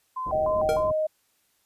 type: tone with vibrato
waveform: sine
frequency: 890 Hz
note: A5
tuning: 20 cents sharp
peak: -28 dBFS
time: 0.16-0.91 s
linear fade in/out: 10 ms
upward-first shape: square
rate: 3.3 Hz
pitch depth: 250 cents each way
type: low-pass noise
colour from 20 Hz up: pink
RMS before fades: -37 dBFS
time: 0.26-0.92 s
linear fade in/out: 2 ms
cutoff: 760 Hz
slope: 96 dB/octave
type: tone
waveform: sine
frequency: 622.3 Hz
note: D#5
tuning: in tune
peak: -22 dBFS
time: 0.32-1.07 s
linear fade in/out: 10 ms
type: tone with exponential decay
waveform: square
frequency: 466.2 Hz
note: A#4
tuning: in tune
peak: -23 dBFS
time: 0.69-0.89 s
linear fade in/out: 0 ms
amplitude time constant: 43 ms
effects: white hiss -68 dBFS RMS until 1.65 s + resampled to 32000 Hz